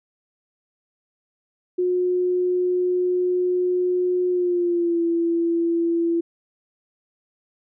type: tone with pitch glide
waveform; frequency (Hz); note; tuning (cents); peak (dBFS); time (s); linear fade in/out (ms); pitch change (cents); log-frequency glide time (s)
sine; 361.2 to 337; F#4 to E4; -42 to +38; -18; 1.78-6.21; 10; -120; 4.29-5.02
effects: none